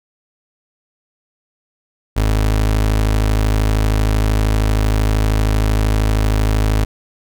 30% pulse tone, 52.9 Hz, G#1, 33 cents sharp, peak -10 dBFS, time 2.16-6.85 s, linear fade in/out 10 ms, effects none

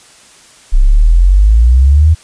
sine exponential sweep, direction up, 31.38 to 82.5 Hz, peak -3 dBFS, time 0.72-2.15 s, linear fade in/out 20 ms, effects white hiss -41 dBFS RMS until 2.23 s + resampled to 22050 Hz

